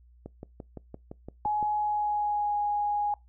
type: click train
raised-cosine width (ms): 2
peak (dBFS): -26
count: 9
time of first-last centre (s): 0.26-1.628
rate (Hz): 5.85
type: tone with pitch glide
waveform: sine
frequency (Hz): 841 to 827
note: G#5 to G#5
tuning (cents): +22 to -8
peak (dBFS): -25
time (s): 1.45-3.14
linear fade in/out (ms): 2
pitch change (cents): -30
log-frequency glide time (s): 1.75-2.56
effects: noise-tail reverb RT60 0.2 s tail -24 dB re dry + added 60 Hz sine -54 dBFS peak until 3.28 s